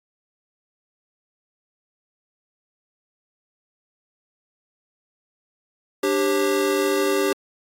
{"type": "tone cluster", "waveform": "square", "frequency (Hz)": [294.5, 393.1, 540], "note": ["D4", "G4", "C#5"], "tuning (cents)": [5, 5, -45], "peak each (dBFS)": [-26, -21, -27], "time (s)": [6.03, 7.33], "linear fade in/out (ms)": 5, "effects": ["AAC 48 kbps"]}